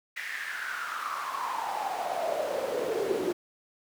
brown noise with high-pass filter sweep, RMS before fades -32 dBFS, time 0.16-3.33 s, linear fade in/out 10 ms, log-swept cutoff 2000 to 360 Hz, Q 6.7, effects none

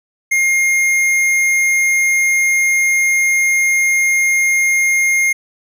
sine tone with tanh clipping, 2130 Hz, C7, 30 cents sharp, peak -13 dBFS, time 0.31-5.33 s, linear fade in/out 10 ms, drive 15 dB, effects none

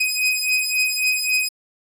sawtooth beating tone pair, 2508 / 2511.7 Hz, D#7 / D#7, +13 / +16 cents, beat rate 3.7 Hz, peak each -18 dBFS, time 0-1.49 s, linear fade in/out 10 ms, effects resampled to 32000 Hz

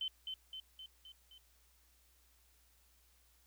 sine tone with echo, 3070 Hz, G7, 37 cents flat, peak -36 dBFS, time 0.01-0.08 s, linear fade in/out 2 ms, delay 260 ms, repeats 5, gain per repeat -4 dB, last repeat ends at 1.38 s, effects added 60 Hz sine -70 dBFS peak until 3.46 s + white hiss -71 dBFS RMS until 3.46 s

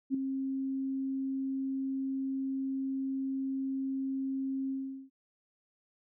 sine tone with ADSR envelope, 268 Hz, C4, 42 cents sharp, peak -24 dBFS, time 0.1-5.1 s, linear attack 44 ms, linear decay 4 ms, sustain -7 dB, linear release 400 ms, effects none

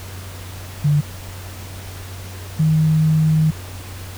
sine tone pair in turn, 146.83 / 156.71 Hz, D3 / D#3, 0 / +13 cents, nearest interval minor second, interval 113 cents, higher second, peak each -12 dBFS, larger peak neither, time 0.84-1.01 / 2.59-3.51 s, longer second, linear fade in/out 10 ms, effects added 93 Hz sine -32 dBFS peak until 4.17 s + pink hiss -37 dBFS RMS until 4.17 s

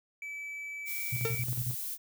triangle tone, 2303 Hz, D7, 34 cents flat, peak -36 dBFS, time 0.22-1.43 s, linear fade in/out 2 ms
violet noise, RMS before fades -37 dBFS, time 0.85-1.98 s, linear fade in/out 50 ms
sine tone with tremolo, 122.9 Hz, B2, 8 cents flat, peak -30 dBFS, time 1.12-1.75 s, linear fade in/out 10 ms, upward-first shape square, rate 11 Hz, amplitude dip 70%
45% pulse tone with exponential decay, 453 Hz, A#4, 50 cents flat, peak -28 dBFS, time 1.25-1.43 s, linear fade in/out 1 ms, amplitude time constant 39 ms
effects none

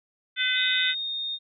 harmonic tone, 507 Hz, B4, 45 cents sharp, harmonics 3 / 4 / 5 / 6 / 7, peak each -28 / -28 / -32 / -33 / -26 dBFS, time 0.36-0.95 s, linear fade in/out 50 ms
sine tone with pitch glide, 3729 to 3680 Hz, A#7 to A#7, 0 to -23 cents, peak -28 dBFS, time 0.54-1.39 s, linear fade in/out 50 ms, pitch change -23 cents, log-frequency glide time 0.73-1.12 s
effects none

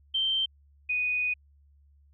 sine tone pair in turn, 3128 / 2483 Hz, G7 / D#7, -4 / -4 cents, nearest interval major third, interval 400 cents, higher first, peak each -24 / -25 dBFS, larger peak first, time 0.14-0.46 / 0.89-1.34 s, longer second, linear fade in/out 10 ms, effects added 71 Hz sine -57 dBFS peak until 2.13 s

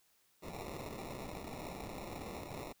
blue noise with sample-and-hold, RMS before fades -45 dBFS, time 0.42-2.73 s, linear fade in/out 20 ms, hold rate 1575 Hz, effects white hiss -72 dBFS RMS until 2.8 s

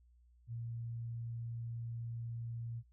sine tone, 116.54 Hz, A#2, in tune, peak -40 dBFS, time 0.47-2.83 s, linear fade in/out 50 ms, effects noise-tail reverb RT60 0.1 s tail -19 dB re dry + added 60 Hz sine -63 dBFS peak until 2.92 s

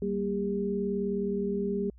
sine tone cluster, 193.2 / 232.3 / 403.2 Hz, G3 / A#3 / G4, -25 / -6 / +49 cents, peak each -31 / -35 / -30 dBFS, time 0.02-1.9 s, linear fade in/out 2 ms, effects added 60 Hz sine -50 dBFS peak until 1.98 s

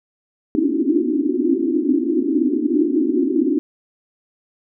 white band-pass noise, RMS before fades -18 dBFS, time 0.55-3.59 s, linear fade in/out 0 ms, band 250 to 360 Hz, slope 96 dB/octave, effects none

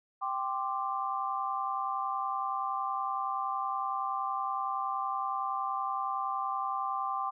sine chord, G suspended fourth, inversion none, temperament just, 784 / 1045.3 / 1176 Hz, G5 / C6 / D6, 0 / -2 / +2 cents, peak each -35 / -35 / -34 dBFS, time 0.21-7.31 s, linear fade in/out 20 ms, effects none

